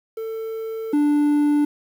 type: tone pair in turn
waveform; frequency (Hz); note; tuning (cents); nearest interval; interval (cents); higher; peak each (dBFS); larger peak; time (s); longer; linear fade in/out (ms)
triangle; 446 / 293.8; A4 / D4; +23 / +1; perfect fifth; 722; first; -24 / -13; second; 0.17-0.93 / 0.93-1.65; first; 5
effects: 8-bit